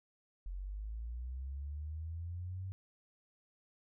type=linear sweep; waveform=sine; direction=up; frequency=43.65 to 96 Hz; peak=-39 dBFS; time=0.46-2.72 s; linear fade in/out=0 ms; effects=none